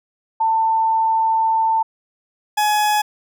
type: tone pair in turn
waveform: sine / 40% pulse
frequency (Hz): 893 / 842.9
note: A5 / G#5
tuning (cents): +25 / +25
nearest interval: minor second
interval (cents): 100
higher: first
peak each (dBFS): -14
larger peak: neither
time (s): 0.4-1.83 / 2.57-3.02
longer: first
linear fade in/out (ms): 10
effects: none